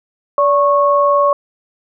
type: tone pair together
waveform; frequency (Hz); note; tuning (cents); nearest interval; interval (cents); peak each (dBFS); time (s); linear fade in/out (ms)
sine; 575.8 / 1100; D5 / C#6; -34 / -14; major seventh; 1120; -12; 0.38-1.33; 2
effects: none